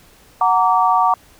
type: chord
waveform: sine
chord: Gb augmented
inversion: none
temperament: just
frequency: 740 / 925 / 1156.2 Hz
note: Gb5 / Bb5 / D6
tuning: 0 / -14 / -27 cents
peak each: -16 dBFS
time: 0.41-1.14 s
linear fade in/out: 2 ms
effects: pink hiss -49 dBFS RMS until 1.39 s